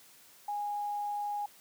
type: tone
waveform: sine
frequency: 824 Hz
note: G#5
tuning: 14 cents flat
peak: -32 dBFS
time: 0.48-1.46 s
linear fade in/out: 5 ms
effects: white hiss -58 dBFS RMS until 1.6 s + high-pass 100 Hz 12 dB/octave